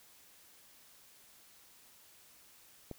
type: click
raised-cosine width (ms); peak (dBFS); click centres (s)
2; -28; 2.913
effects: white hiss -61 dBFS RMS until 2.98 s